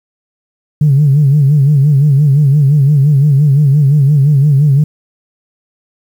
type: tone with vibrato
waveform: sine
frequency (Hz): 143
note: D3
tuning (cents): -46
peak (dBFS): -4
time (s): 0.81-4.84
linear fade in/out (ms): 5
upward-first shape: sine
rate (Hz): 5.8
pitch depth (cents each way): 110
effects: tanh soft clip ceiling -1 dBFS + 7-bit